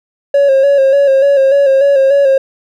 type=tone with vibrato; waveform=triangle; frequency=550 Hz; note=C#5; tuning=14 cents flat; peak=-3 dBFS; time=0.34-2.38 s; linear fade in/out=5 ms; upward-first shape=square; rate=3.4 Hz; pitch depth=40 cents each way; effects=tanh soft clip ceiling 0 dBFS